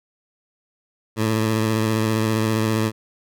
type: tone with vibrato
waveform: 15% pulse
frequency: 110 Hz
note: A2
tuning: in tune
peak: -12 dBFS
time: 1.16-2.92 s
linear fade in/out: 50 ms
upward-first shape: sine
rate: 15 Hz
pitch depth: 33 cents each way
effects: none